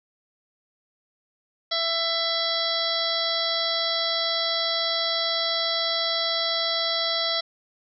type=harmonic tone with a mistuned harmonic; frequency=666 Hz; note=E5; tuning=18 cents sharp; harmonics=1 / 2 / 3 / 5 / 6 / 7 / 8; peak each=-30 / -33 / -33 / -29 / -28 / -31 / -32 dBFS; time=1.71-7.41 s; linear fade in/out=10 ms; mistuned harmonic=7; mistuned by=-16 cents; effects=none